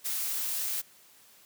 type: noise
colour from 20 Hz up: blue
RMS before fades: -32 dBFS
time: 0.04-0.82 s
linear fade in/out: 20 ms
effects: white hiss -58 dBFS RMS until 1.45 s + high-pass 80 Hz 12 dB/octave